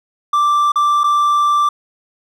triangle tone with dropouts, 1174.7 Hz, D6, in tune, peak -9 dBFS, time 0.33-1.69 s, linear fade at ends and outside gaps 5 ms, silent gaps 0.72-0.757 / 1.035-1.04 s, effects none

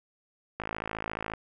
click train, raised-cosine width 0.5 ms, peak -18 dBFS, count 41, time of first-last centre 0.6-1.337 s, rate 54.3 Hz, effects none

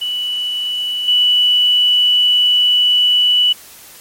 sine tone with level steps, 2960 Hz, F#7, in tune, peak -17 / -9 dBFS, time 0.01-3.53 s, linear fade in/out 10 ms, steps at 1.08 s, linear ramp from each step 2 ms, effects white hiss -39 dBFS RMS until 4 s + MP3 64 kbps

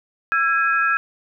sine tone cluster, 1344 / 1648 / 2514 Hz, E6 / G#6 / D#7, +33 / -14 / +17 cents, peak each -19 / -19 / -27 dBFS, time 0.32-0.97 s, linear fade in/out 0 ms, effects none

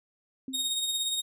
sine tone with exponential decay, 262.7 Hz, C4, 7 cents sharp, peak -32 dBFS, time 0.48-0.75 s, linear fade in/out 2 ms, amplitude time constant 58 ms
sawtooth tone with tremolo, 3729 Hz, A#7, in tune, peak -23 dBFS, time 0.53-1.22 s, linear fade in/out 20 ms, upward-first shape sine, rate 17 Hz, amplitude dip 40%
effects resampled to 32000 Hz

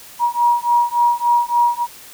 sine beating tone pair, 953 / 956.5 Hz, A#5 / A#5, +38 / +44 cents, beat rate 3.5 Hz, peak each -16 dBFS, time 0.19-1.87 s, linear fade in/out 50 ms, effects white hiss -40 dBFS RMS until 2.13 s

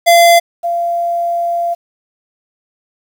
square / sine tone pair in turn, 685 / 687.7 Hz, F5 / F5, -34 / -27 cents, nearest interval unison, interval 7 cents, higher second, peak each -5 / -13 dBFS, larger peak first, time 0.06-0.4 / 0.63-1.75 s, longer second, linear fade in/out 20 ms, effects 7-bit

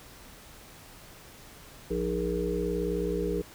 harmonic tone with a mistuned harmonic, 58.8 Hz, A#1, 16 cents sharp, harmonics 1 / 3 / 5 / 7 / 8, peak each -35 / -34 / -35 / -31 / -33 dBFS, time 1.9-3.42 s, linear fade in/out 10 ms, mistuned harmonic 5, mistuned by +100 cents, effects pink hiss -50 dBFS RMS until 3.54 s

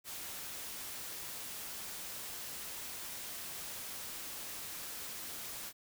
white noise, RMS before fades -44 dBFS, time 0.04-5.73 s, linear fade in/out 50 ms, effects none

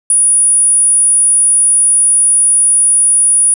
sine tone, 9730 Hz, D#9, 40 cents flat, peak -5 dBFS, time 0.1-3.54 s, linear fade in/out 2 ms, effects tanh soft clip ceiling -2 dBFS

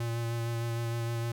square tone with vibrato, 116.54 Hz, A#2, in tune, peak -31 dBFS, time 0-1.32 s, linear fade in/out 5 ms, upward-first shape sine, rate 6.5 Hz, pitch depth 16 cents each way, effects none

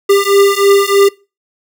square beating tone pair, 397.1 / 400.3 Hz, G4 / G4, +22 / +36 cents, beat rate 3.2 Hz, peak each -11 dBFS, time 0.09-1.09 s, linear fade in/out 10 ms, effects noise-tail reverb RT60 0.3 s tail -23 dB re dry

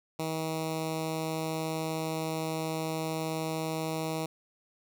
10% pulse tone with notch filter, 159.6 Hz, D#3, 44 cents sharp, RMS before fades -33 dBFS, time 0.19-4.26 s, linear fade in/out 5 ms, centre 1700 Hz, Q 1.4, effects none

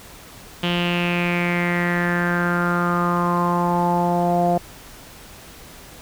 sawtooth tone with low-pass filter sweep, 174.61 Hz, F3, in tune, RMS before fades -20 dBFS, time 0.63-4.58 s, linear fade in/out 5 ms, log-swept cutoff 3100 to 670 Hz, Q 6.1, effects pink hiss -42 dBFS RMS until 6.01 s

